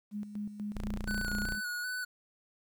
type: tone with tremolo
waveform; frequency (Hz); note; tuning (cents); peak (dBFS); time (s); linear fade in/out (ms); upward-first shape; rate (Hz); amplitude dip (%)
sine; 207.7; G#3; 0; -34; 0.11-1.61; 50; square; 4.1; 65
type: tone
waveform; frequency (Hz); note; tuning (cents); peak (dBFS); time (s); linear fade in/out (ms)
sawtooth; 29.14; A#0; 0; -32; 0.75-1.55; 0
type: tone with vibrato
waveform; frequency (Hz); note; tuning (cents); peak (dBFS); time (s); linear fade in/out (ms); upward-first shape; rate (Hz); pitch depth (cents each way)
square; 1475; F#6; -6; -35; 1.07-2.05; 10; square; 2.6; 25
effects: 11-bit